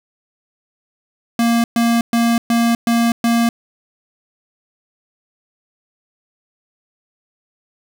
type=tone bursts; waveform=square; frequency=233.2 Hz; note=A#3; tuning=1 cent sharp; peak=-13 dBFS; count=6; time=1.39-3.49 s; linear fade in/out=2 ms; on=250 ms; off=120 ms; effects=none